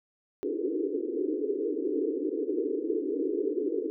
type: band-pass noise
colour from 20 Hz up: white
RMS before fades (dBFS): -30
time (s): 0.43-3.9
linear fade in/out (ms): 0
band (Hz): 280 to 460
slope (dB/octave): 96
effects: none